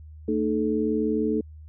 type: tone cluster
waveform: sine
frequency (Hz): 225.4 / 305.3 / 432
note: A3 / D#4 / A4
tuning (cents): +42 / -33 / -32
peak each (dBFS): -26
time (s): 0.28-1.41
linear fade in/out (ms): 5
effects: added 77 Hz sine -41 dBFS peak until 1.68 s